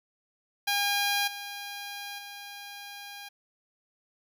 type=tone with level steps; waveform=10% pulse; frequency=810 Hz; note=G#5; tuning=43 cents flat; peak=-17 / -29 / -33 dBFS; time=0.67-3.29 s; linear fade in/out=10 ms; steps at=1.27 / 2.18 s; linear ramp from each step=10 ms; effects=none